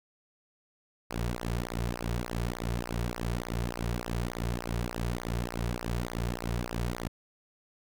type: tone with flanger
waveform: sawtooth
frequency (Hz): 58.9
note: A#1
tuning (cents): +19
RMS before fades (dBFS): -33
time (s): 1.1-7.08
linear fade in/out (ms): 5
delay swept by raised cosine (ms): 0.27 to 3.87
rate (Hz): 3.4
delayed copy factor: -0.95
effects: none